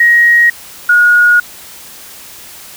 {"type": "tone pair in turn", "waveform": "sine", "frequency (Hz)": [1888, 1444.2], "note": ["A#6", "F#6"], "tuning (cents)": [22, -42], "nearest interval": "perfect fourth", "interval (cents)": 464, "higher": "first", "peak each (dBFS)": -4, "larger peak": "neither", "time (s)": [[0, 0.5], [0.89, 1.4]], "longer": "second", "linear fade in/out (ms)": 5, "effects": ["white hiss -33 dBFS RMS until 2.76 s"]}